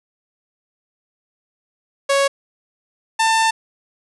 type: tone pair in turn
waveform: sawtooth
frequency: 554.4 / 893.6 Hz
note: C#5 / A5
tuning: 0 / +27 cents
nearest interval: minor sixth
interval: 827 cents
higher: second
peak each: -10 dBFS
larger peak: neither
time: 2.09-2.28 / 3.19-3.51 s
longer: second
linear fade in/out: 10 ms
effects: resampled to 24000 Hz + 8-bit